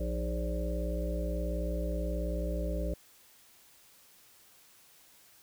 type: harmonic tone with a mistuned harmonic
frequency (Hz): 58.6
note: A#1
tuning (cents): +10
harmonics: 1 / 3 / 5 / 7 / 9 / 10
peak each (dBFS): -32 / -39 / -42 / -44 / -41 / -40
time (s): 0-2.94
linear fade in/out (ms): 5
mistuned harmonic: 5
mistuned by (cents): +94
effects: white hiss -60 dBFS RMS until 5.42 s